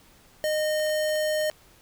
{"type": "tone", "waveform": "square", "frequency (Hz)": 614, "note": "D#5", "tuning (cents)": -23, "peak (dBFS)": -24, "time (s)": [0.44, 1.5], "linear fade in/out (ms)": 0}
{"type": "clicks", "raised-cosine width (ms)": 0.2, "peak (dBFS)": -30, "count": 7, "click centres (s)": [0.798, 0.865, 0.896, 1.093, 1.158, 1.413, 1.514]}
{"effects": ["pink hiss -56 dBFS RMS until 1.81 s"]}